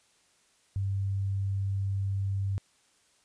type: tone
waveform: sine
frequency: 98 Hz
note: G2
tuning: in tune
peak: -27 dBFS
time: 0.76-2.58 s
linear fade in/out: 0 ms
effects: white hiss -66 dBFS RMS until 3.24 s + resampled to 22050 Hz